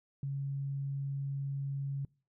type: tone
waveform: sine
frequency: 138.59 Hz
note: C#3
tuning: in tune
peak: -33 dBFS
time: 0.23-2.05 s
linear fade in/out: 2 ms
effects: noise-tail reverb RT60 0.4 s tail -25 dB re dry